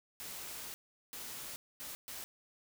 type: noise bursts at uneven times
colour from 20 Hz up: white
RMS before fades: -45 dBFS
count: 4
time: 0.2-0.74 / 1.13-1.56 / 1.8-1.95 / 2.08-2.24 s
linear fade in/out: 0 ms
effects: none